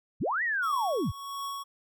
sine linear two-way sweep, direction up then down, 45.36 to 1975.5 to 45.36 Hz, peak -26 dBFS, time 0.2-1.12 s, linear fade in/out 20 ms, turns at 0.43 s
square tone with tremolo, 1112 Hz, C#6, 5 cents sharp, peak -33 dBFS, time 0.62-1.64 s, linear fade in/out 20 ms, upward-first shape triangle, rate 1.5 Hz, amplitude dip 70%
effects none

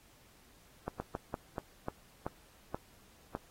slowing click train, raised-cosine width 1 ms, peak -21 dBFS, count 9, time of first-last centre 0.88-3.351 s, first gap 120 ms, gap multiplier 1.26, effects pink hiss -63 dBFS RMS until 3.5 s + AAC 48 kbps

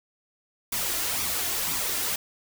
white noise with flanger, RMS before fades -28 dBFS, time 0.72-2.16 s, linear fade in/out 5 ms, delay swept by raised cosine 0.84 to 2.94 ms, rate 2 Hz, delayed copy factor +0.5, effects none

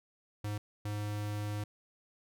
square tone bursts at uneven times, 104.3 Hz, G#2, 8 cents sharp, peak -35 dBFS, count 2, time 0.44-0.58 / 0.85-1.64 s, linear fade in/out 5 ms, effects none

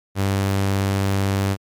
sawtooth tone, 98 Hz, G2, in tune, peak -14 dBFS, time 0.15-1.57 s, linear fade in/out 50 ms, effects MP3 96 kbps

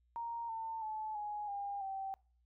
sine tone with pitch steps, 932.3 / 898.5 / 865.9 / 834.4 / 804.1 / 775 Hz, A#5 / A5 / A5 / G#5 / G5 / G5, 0 / +36 / -28 / +8 / +44 / -20 cents, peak -38 dBFS, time 0.16-2.14 s, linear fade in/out 0 ms, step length 330 ms, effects noise-tail reverb RT60 0.4 s tail -24 dB re dry + added 60 Hz sine -70 dBFS peak until 2.45 s

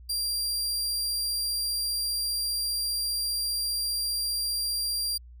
sawtooth tone, 4755 Hz, D8, 21 cents sharp, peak -24 dBFS, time 0.09-5.18 s, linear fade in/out 10 ms, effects added 60 Hz sine -45 dBFS peak until 5.4 s

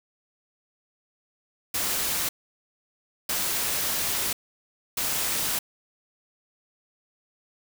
white noise bursts at uneven times, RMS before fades -27 dBFS, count 3, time 1.74-2.29 / 3.29-4.33 / 4.97-5.59 s, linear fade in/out 5 ms, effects none

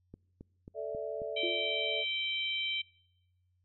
click train, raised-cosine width 3 ms, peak -34 dBFS, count 5, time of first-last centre 0.14-1.218 s, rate 3.71 Hz
sine chord, A suspended fourth, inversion none, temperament equal with one note detuned, 440 / 582.6 / 659.3 Hz, A4 / D5 / E5, 0 / -14 / 0 cents, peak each -39 dBFS, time 0.74-2.05 s, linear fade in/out 50 ms
harmonic tone, 777 Hz, G5, 16 cents flat, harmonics 3 / 4 / 5, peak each -36 / -34 / -41 dBFS, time 1.36-2.82 s, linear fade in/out 10 ms
sine tone with exponential decay, 349.2 Hz, F4, in tune, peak -31 dBFS, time 1.43-1.88 s, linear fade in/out 5 ms, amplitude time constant 97 ms
effects noise-tail reverb RT60 1.0 s tail -26 dB re dry + added 90 Hz sine -70 dBFS peak until 3.64 s

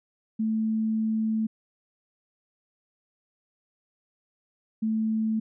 sine tone pair in turn, 220 / 220 Hz, A3 / A3, 0 / 0 cents, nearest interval unison, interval 0 cents, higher neither, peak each -23 dBFS, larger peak neither, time 0.39-1.47 / 4.82-5.4 s, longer first, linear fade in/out 10 ms, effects none

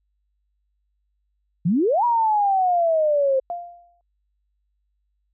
sine exponential two-way sweep, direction up then down, 153.5 to 972 to 522 Hz, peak -16 dBFS, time 1.65-3.4 s, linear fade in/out 10 ms, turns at 2.04 s
sine tone with exponential decay, 697 Hz, F5, 4 cents flat, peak -23 dBFS, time 3.5-4.01 s, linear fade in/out 1 ms, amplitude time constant 110 ms
effects added 50 Hz sine -68 dBFS peak until 5.33 s

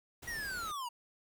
pink noise, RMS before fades -49 dBFS, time 0.22-0.72 s, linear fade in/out 10 ms
square linear sweep, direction down, 1939 to 929 Hz, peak -38 dBFS, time 0.27-0.89 s, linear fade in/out 10 ms
effects none

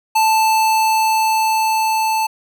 square tone with level ramp, 880 Hz, A5, in tune, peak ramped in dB -12 to -16 dBFS, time 0.15-2.27 s, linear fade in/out 10 ms, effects none

